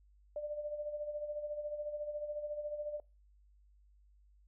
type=tone with tremolo; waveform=sine; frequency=594 Hz; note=D5; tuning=20 cents sharp; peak=-35 dBFS; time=0.36-3 s; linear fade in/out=2 ms; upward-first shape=sine; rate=14 Hz; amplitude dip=60%; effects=noise-tail reverb RT60 0.3 s tail -24 dB re dry + added 50 Hz sine -62 dBFS peak until 4.47 s